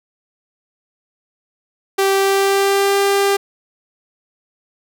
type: tone with pitch glide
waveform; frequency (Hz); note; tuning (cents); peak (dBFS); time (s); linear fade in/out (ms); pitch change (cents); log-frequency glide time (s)
sawtooth; 390 to 397.7; G4 to G4; -9 to +25; -9; 1.98-3.37; 10; +34; 2.14-2.97
effects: none